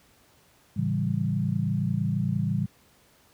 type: chord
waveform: sine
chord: A dominant seventh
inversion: none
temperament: equal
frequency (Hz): 110 / 138.59 / 164.81 / 196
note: A2 / C#3 / E3 / G3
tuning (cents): 0 / 0 / 0 / 0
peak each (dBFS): -29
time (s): 0.76-2.66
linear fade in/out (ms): 10
effects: pink hiss -60 dBFS RMS until 3.33 s + high-pass 60 Hz 12 dB/octave